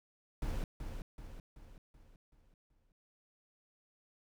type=noise with echo; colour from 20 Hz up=brown; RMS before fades=-36 dBFS; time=0.42-0.64 s; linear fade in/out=2 ms; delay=380 ms; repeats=6; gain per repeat=-6 dB; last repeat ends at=2.92 s; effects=none